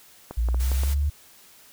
clicks, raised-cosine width 1 ms, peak -20 dBFS, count 5, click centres 0.31 / 0.487 / 0.545 / 0.717 / 0.835 s
sine linear sweep, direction up, 56.8 to 74 Hz, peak -20 dBFS, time 0.37-1.1 s, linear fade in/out 10 ms
white noise, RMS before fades -37 dBFS, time 0.59-0.95 s, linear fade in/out 20 ms
effects white hiss -52 dBFS RMS until 1.72 s

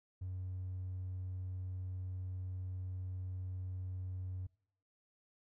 triangle tone, 92.5 Hz, F#2, in tune, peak -36 dBFS, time 0.21-4.47 s, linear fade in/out 10 ms, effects noise-tail reverb RT60 0.6 s tail -26 dB re dry + tanh soft clip ceiling -35 dBFS

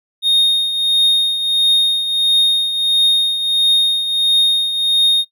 triangle tone with tremolo, 3700 Hz, A#7, 14 cents flat, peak -7 dBFS, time 0.22-5.25 s, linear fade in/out 50 ms, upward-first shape triangle, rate 1.5 Hz, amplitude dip 65%, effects noise-tail reverb RT60 0.1 s tail -21 dB re dry

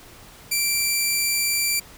10% pulse tone, 2349 Hz, D7, in tune, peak -11 dBFS, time 0.51-1.8 s, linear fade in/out 10 ms, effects pink hiss -46 dBFS RMS until 1.97 s

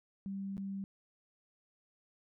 sine tone with dropouts, 195.7 Hz, G3, 3 cents flat, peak -37 dBFS, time 0.26-0.84 s, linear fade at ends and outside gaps 0 ms, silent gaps 0.569-0.579 s, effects none

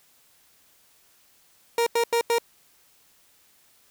30% pulse tone bursts, 467.8 Hz, A#4, 6 cents sharp, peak -17 dBFS, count 4, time 1.78-2.384 s, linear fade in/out 2 ms, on 85 ms, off 88 ms, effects white hiss -60 dBFS RMS until 3.9 s

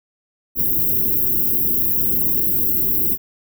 white band-stop noise, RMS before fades -18 dBFS, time 0.55-3.18 s, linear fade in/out 50 ms, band 410 to 13000 Hz, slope 48 dB/octave, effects none

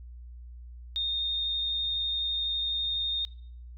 sine tone with vibrato, 3671 Hz, A#7, 27 cents flat, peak -27 dBFS, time 0.96-3.25 s, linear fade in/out 0 ms, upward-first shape sine, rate 12 Hz, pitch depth 8 cents each way, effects noise-tail reverb RT60 0.6 s tail -24 dB re dry + added 60 Hz sine -42 dBFS peak until 3.77 s

